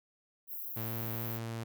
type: high-pass noise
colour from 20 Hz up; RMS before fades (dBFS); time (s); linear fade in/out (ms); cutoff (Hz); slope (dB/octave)
white; -41; 0.47-1.4; 50; 12000; 96
type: tone with pitch glide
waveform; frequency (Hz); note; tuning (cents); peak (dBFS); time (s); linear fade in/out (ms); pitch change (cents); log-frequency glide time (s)
sawtooth; 113.6 to 114.46; A#2 to A#2; -44 to -31; -33; 0.76-1.64; 10; +13; 1-1.37
effects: none

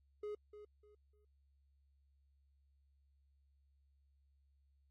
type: tone with echo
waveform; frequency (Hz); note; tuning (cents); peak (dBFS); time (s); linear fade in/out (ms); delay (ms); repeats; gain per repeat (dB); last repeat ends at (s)
triangle; 418.2; G#4; +12; -39; 0.23-0.35; 5; 300; 3; -11; 1.25
effects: added 69 Hz sine -70 dBFS peak until 4.9 s + AAC 32 kbps

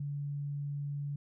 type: tone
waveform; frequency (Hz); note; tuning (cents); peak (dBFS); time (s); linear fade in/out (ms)
sine; 143.4; D3; -41; -34; 0-1.16; 5
effects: none

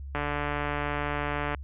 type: click train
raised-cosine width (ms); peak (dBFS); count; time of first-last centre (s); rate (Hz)
0.5; -15; 205; 0.15-1.547; 146
effects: added 69 Hz sine -36 dBFS peak until 1.63 s + resampled to 8000 Hz

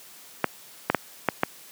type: clicks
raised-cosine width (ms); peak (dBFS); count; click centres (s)
0.5; -4; 5; 0.443 / 0.9 / 0.947 / 1.287 / 1.434
effects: white hiss -48 dBFS RMS until 1.71 s + high-pass 150 Hz 12 dB/octave

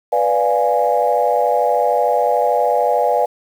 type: chord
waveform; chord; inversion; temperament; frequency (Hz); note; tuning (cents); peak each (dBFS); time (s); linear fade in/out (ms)
sine; B diminished seventh; none; equal; 493.9 / 587.3 / 698.5 / 830.6; B4 / D5 / F5 / Ab5; 0 / 0 / 0 / 0; -18; 0.12-3.26; 10
effects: tanh soft clip ceiling -3 dBFS + 7-bit

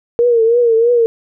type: tone with vibrato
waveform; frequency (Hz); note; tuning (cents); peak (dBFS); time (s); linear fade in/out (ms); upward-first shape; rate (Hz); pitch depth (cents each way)
sine; 466.2; A#4; 0; -8; 0.19-1.06; 0; triangle; 3.1; 88
effects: none

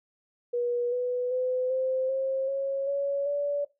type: tone with pitch steps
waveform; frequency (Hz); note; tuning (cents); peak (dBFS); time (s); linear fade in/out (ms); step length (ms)
sine; 482.9 / 495 / 507.5 / 520.3 / 533.3 / 546.8 / 560.5 / 574.6; B4 / B4 / B4 / C5 / C5 / C#5 / C#5 / D5; -39 / +4 / +47 / -10 / +33 / -24 / +19 / -38; -25; 0.53-3.65; 10; 390
effects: noise-tail reverb RT60 0.2 s tail -17 dB re dry

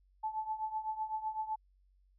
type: tone with tremolo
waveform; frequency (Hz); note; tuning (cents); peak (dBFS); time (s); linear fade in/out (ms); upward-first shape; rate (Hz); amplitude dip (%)
sine; 870; A5; -20; -31; 0.23-1.56; 10; triangle; 7.9; 85
effects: added 47 Hz sine -65 dBFS peak until 2.18 s

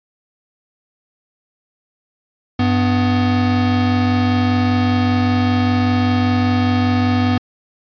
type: tone pair together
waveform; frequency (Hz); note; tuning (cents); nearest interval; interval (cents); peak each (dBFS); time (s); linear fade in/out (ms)
square; 98 / 248.9; G2 / B3; 0 / +14; octave + major third; 1614; -18 / -16; 2.59-7.38; 5
effects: resampled to 11025 Hz

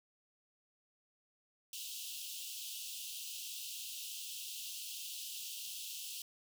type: high-pass noise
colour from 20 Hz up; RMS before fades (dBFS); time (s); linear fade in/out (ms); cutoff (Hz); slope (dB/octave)
pink; -45; 1.73-6.22; 2; 2700; 96
effects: none

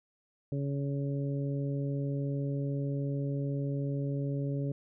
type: harmonic tone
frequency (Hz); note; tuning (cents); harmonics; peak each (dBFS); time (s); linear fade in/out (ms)
140.2; C#3; +20; 1 / 2 / 3 / 4; -31 / -37 / -41 / -43; 0.52-4.72; 2
effects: none

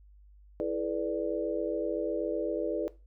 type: chord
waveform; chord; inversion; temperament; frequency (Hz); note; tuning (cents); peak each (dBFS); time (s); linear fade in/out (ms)
sine; E dominant seventh; none; equal with one note detuned; 329.6 / 426 / 493.9 / 587.3; E4 / G#4 / B4 / D5; 0 / +44 / 0 / 0; -34; 0.6-2.88; 0
effects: noise-tail reverb RT60 0.3 s tail -19 dB re dry + added 50 Hz sine -53 dBFS peak until 3.06 s

